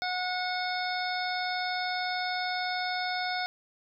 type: harmonic tone with a mistuned harmonic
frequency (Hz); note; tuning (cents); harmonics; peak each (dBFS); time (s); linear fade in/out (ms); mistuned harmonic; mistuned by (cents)
730; F#5; -24; 1 / 2 / 3 / 5 / 6 / 7; -32 / -35 / -37 / -39 / -40 / -40; 0.02-3.46; 0; 7; +23
effects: none